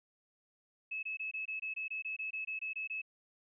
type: tone bursts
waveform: sine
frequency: 2591 Hz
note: E7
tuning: 30 cents flat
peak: -36 dBFS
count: 15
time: 0.91-3.018 s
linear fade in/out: 10 ms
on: 120 ms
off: 22 ms
effects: none